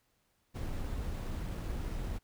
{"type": "noise with sample-and-hold", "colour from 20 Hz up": "brown", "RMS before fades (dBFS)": -37, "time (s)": [0.54, 2.19], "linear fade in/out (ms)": 20, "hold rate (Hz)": 11025, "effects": ["pink hiss -75 dBFS RMS until 2.23 s"]}